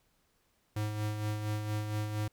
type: tone with tremolo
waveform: square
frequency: 106.1 Hz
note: G#2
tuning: 38 cents sharp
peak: -31 dBFS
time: 0.76-2.28 s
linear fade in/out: 5 ms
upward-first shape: sine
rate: 4.3 Hz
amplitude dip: 45%
effects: pink hiss -73 dBFS RMS until 2.32 s